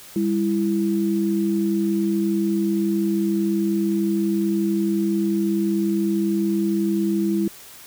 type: tone pair together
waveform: sine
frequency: 200.4 / 331.8 Hz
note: G3 / E4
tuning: +38 / +11 cents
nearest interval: major sixth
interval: 873 cents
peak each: -21 dBFS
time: 0.16-7.48 s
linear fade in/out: 2 ms
effects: white hiss -43 dBFS RMS until 7.86 s